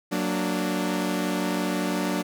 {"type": "chord", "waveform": "sawtooth", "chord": "Gb augmented", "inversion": "none", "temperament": "equal with one note detuned", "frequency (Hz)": [185, 230.8, 293.7], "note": ["Gb3", "Bb3", "D4"], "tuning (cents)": [0, -17, 0], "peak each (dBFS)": [-24, -27, -24], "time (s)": [0.11, 2.23], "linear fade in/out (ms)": 20, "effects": []}